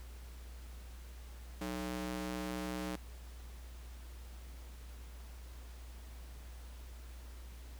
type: ring-modulated tone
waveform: sawtooth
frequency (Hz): 246.9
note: B3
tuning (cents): 0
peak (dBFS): -31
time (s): 1.61-2.96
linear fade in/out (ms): 5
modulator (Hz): 60.5
effects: added 60 Hz sine -47 dBFS peak until 7.79 s + pink hiss -59 dBFS RMS until 7.79 s